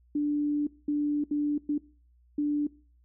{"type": "tone bursts at uneven times", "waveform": "sine", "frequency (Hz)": 293.7, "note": "D4", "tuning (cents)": 0, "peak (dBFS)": -24, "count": 5, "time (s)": [[0.15, 0.67], [0.88, 1.24], [1.31, 1.58], [1.69, 1.78], [2.38, 2.67]], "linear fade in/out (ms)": 5, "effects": ["noise-tail reverb RT60 0.4 s tail -21 dB re dry", "added 60 Hz sine -59 dBFS peak until 3.04 s"]}